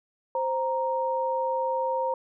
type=tone pair together; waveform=sine; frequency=523.3 / 933.5 Hz; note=C5 / A#5; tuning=0 / +2 cents; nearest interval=minor seventh; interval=1002 cents; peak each=-27 dBFS; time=0.35-2.14 s; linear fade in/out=2 ms; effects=none